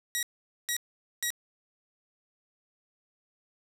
10% pulse tone bursts, 1911 Hz, A#6, 43 cents sharp, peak -19 dBFS, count 3, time 0.15-1.304 s, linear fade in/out 0 ms, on 78 ms, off 460 ms, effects none

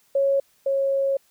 sine tone pair in turn, 551 / 546.9 Hz, C#5 / C#5, -11 / -23 cents, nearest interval unison, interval 12 cents, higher first, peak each -17 / -19 dBFS, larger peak first, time 0.15-0.4 / 0.66-1.17 s, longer second, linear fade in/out 5 ms, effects white hiss -62 dBFS RMS until 1.3 s

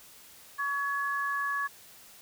sine tone pair together, 1124.7 / 1693 Hz, C#6 / G#6, +25 / +33 cents, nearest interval perfect fifth, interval 708 cents, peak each -31 / -31 dBFS, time 0.58-1.68 s, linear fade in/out 20 ms, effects white hiss -53 dBFS RMS until 2.21 s

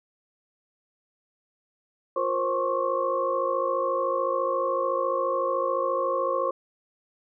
sine tone cluster, 355.2 / 475.6 / 531 / 1075 / 1129 Hz, F4 / A#4 / C5 / C6 / C#6, +29 / +35 / +25 / +47 / +31 cents, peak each -34 / -33 / -26 / -29 / -31 dBFS, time 2.16-6.51 s, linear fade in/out 5 ms, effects none

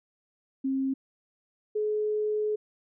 sine tone pair in turn, 267.6 / 424.8 Hz, C4 / G#4, +39 / +39 cents, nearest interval minor sixth, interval 800 cents, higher second, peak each -25 dBFS, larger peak neither, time 0.64-0.94 / 1.75-2.56 s, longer second, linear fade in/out 10 ms, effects none

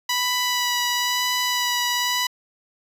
10% pulse tone with vibrato, 984 Hz, B5, 7 cents flat, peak -12 dBFS, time 0.09-2.27 s, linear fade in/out 5 ms, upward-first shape sine, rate 1 Hz, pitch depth 13 cents each way, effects resampled to 32000 Hz

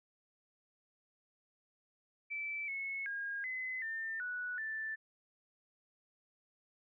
sine tone with pitch steps, 2320 / 2192 / 1626 / 2032 / 1799 / 1474 / 1764 Hz, D7 / C#7 / G#6 / B6 / A6 / F#6 / A6, -22 / -20 / -37 / +49 / +38 / -7 / +4 cents, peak -37 dBFS, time 2.3-4.96 s, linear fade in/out 20 ms, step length 380 ms, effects none

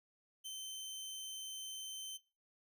sawtooth tone, 3089 Hz, G7, 26 cents flat, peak -40 dBFS, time 0.44-2.18 s, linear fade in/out 20 ms, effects noise-tail reverb RT60 0.3 s tail -18 dB re dry

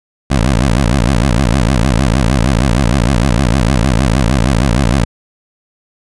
15% pulse tone with vibrato, 61.74 Hz, B1, in tune, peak -3 dBFS, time 0.3-5.05 s, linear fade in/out 10 ms, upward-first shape sine, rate 6.5 Hz, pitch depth 250 cents each way, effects resampled to 24000 Hz

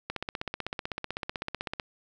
click train, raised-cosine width 0.3 ms, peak -16 dBFS, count 28, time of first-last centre 0.1-1.798 s, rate 15.9 Hz, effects none

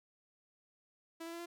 sawtooth tone with pitch steps, 329.6 / 334.2 / 338.9 / 343.6 Hz, E4 / E4 / E4 / F4, 0 / +24 / +48 / -28 cents, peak -39 dBFS, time 1.2-1.46 s, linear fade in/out 10 ms, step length 65 ms, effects none

